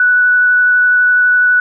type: tone with vibrato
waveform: sine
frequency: 1480 Hz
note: F#6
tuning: in tune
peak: -7 dBFS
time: 0-1.6 s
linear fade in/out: 2 ms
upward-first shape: triangle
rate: 12 Hz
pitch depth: 9 cents each way
effects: none